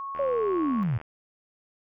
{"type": "tone with pitch glide", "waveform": "sine", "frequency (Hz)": [1100, 1106.4], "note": ["C#6", "C#6"], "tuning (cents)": [-14, -4], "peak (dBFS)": -32, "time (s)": [0, 0.83], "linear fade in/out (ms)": 0, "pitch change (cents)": 10, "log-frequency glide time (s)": [0.57, 0.69]}
{"type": "click train", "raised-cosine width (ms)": 0.5, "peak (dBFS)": -27, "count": 69, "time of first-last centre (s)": [0.15, 1.014], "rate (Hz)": 78.7}
{"type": "linear sweep", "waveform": "sine", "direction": "down", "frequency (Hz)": [572, 103.83], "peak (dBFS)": -23, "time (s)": [0.19, 0.98], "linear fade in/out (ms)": 5}
{"effects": []}